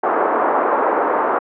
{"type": "band-pass noise", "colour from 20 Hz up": "white", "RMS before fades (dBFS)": -17, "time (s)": [0.03, 1.39], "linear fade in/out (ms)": 10, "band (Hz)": [330, 1200], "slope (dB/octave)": 24, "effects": ["low-pass 2000 Hz 12 dB/octave"]}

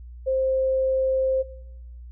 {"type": "tone", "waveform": "sine", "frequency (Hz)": 526, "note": "C5", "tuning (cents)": 9, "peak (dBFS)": -20, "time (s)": [0.26, 1.43], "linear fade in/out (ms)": 20, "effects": ["noise-tail reverb RT60 0.9 s tail -20 dB re dry", "added 60 Hz sine -38 dBFS peak until 2.11 s"]}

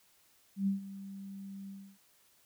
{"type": "tone with ADSR envelope", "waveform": "sine", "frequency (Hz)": 196, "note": "G3", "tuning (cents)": 0, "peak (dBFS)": -26, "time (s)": [0.56, 1.98], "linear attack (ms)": 110, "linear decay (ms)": 130, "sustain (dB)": -16, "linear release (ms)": 290, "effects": ["white hiss -67 dBFS RMS until 2.45 s"]}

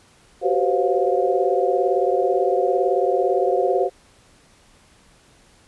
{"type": "tone cluster", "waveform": "sine", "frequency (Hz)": [372, 389.9, 498.9, 538, 708], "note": ["F#4", "G4", "B4", "C5", "F5"], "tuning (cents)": [9, -9, 17, 48, 23], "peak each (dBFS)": -23, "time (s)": [0.41, 3.9], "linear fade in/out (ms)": 50, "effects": ["pink hiss -54 dBFS RMS until 5.67 s", "resampled to 24000 Hz"]}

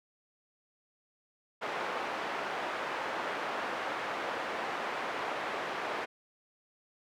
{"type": "band-pass noise", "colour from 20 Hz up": "pink", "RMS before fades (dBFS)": -36, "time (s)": [1.61, 6.06], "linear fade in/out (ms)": 20, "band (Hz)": [540, 1900], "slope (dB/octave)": 12, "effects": []}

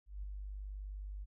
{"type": "tone with ADSR envelope", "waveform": "sine", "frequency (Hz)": 49.66, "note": "G1", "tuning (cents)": 23, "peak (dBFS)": -38, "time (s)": [0.06, 1.26], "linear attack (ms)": 170, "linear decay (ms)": 7, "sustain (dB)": -3, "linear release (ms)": 33, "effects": []}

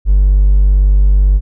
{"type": "tone with hard clipping", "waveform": "triangle", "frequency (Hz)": 49, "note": "G1", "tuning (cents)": 0, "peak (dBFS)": -5, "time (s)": [0.05, 1.41], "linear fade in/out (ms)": 50, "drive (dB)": 2, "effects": []}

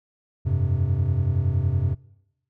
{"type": "chord", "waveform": "triangle", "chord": "F suspended second", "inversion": "none", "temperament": "equal", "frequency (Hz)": [87.31, 98, 130.81], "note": ["F2", "G2", "C3"], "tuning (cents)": [0, 0, 0], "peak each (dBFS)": -22, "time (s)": [0.45, 1.95], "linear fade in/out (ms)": 20, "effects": ["noise-tail reverb RT60 0.9 s tail -23 dB re dry"]}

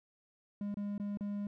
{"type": "tone with dropouts", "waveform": "triangle", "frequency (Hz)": 203.8, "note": "G#3", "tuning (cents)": -32, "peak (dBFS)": -33, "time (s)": [0.61, 1.47], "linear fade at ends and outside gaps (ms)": 2, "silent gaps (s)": [[0.743, 0.77], [0.98, 0.998], [1.173, 1.208]], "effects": []}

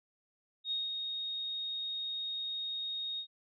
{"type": "tone with ADSR envelope", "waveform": "sine", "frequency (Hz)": 3729, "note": "A#7", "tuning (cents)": 0, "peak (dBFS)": -31, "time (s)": [0.64, 3.27], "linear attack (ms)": 72, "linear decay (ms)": 180, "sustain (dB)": -4, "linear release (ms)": 81, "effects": []}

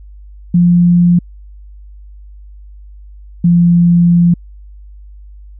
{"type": "tone pair in turn", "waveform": "sine", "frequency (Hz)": [174.61, 172.7], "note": ["F3", "F3"], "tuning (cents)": [0, -19], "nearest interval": "unison", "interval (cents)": 19, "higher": "first", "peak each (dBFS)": -5, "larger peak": "neither", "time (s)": [[0.54, 1.19], [3.44, 4.34]], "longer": "second", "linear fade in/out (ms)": 5, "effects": ["added 50 Hz sine -32 dBFS peak until 5.59 s"]}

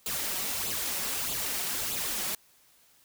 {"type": "noise with flanger", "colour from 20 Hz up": "white", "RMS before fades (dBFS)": -32, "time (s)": [0.06, 2.35], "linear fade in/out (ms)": 2, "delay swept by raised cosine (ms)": [0.26, 5.46], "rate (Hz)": 1.6, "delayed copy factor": 0.65, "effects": ["white hiss -62 dBFS RMS until 3.04 s"]}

